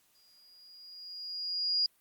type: tone with exponential growth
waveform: sine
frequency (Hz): 4861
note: D#8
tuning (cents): -41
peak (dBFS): -24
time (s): 0.15-1.86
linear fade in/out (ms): 1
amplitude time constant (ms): 370
effects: white hiss -69 dBFS RMS until 2 s + Opus 48 kbps